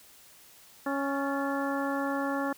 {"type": "harmonic tone with a mistuned harmonic", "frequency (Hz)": 277.2, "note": "C#4", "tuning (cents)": 0, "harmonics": [1, 2, 3, 4, 5, 6], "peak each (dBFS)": [-31, -34, -36, -37, -38, -39], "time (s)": [0.86, 2.53], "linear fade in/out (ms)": 5, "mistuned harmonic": 6, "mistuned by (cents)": 70, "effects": ["white hiss -55 dBFS RMS until 2.57 s"]}